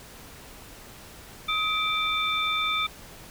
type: tone cluster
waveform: sine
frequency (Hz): 1263 / 2339 / 3565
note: D#6 / D7 / A7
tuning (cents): +26 / -8 / +22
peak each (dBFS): -28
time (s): 1.48-2.87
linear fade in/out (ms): 10
effects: pink hiss -46 dBFS RMS until 3.3 s

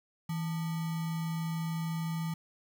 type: tone with sample-and-hold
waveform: sine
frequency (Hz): 163.2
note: E3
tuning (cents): -17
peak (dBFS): -31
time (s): 0.29-2.34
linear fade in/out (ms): 5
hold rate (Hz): 1050
effects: none

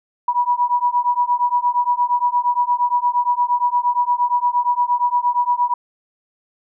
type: beating tone pair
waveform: sine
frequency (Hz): 969 / 977.6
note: B5 / B5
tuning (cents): -33 / -18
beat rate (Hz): 8.6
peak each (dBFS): -18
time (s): 0.28-5.74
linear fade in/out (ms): 5
effects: none

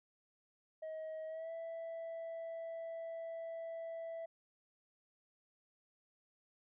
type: tone with pitch glide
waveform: sine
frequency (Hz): 633 to 660.3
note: D#5 to E5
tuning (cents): +30 to +3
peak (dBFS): -39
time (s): 0.82-4.26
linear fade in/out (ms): 10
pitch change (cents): +73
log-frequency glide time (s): 1.27-1.52
effects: tanh soft clip ceiling -41 dBFS

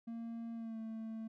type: tone with pitch glide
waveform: triangle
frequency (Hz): 230.3 to 222.6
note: A#3 to A3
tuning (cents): -21 to +20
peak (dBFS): -39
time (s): 0.07-1.28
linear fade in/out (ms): 10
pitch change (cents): -59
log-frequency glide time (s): 0.54-0.78
effects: none

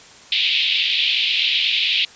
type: band-pass noise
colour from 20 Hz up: white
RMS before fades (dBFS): -19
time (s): 0.32-2.05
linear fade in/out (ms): 2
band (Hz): 2400 to 3900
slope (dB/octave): 48
effects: white hiss -44 dBFS RMS until 2.15 s + resampled to 16000 Hz

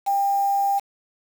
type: tone with quantisation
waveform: sine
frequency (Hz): 796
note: G5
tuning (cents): +26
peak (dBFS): -18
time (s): 0.06-0.8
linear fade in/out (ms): 20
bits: 6
effects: none

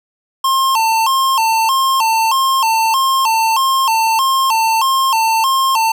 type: tone with vibrato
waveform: square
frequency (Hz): 977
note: B5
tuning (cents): -19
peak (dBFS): -12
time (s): 0.44-5.92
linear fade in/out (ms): 5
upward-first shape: square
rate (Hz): 1.6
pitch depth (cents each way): 150
effects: none

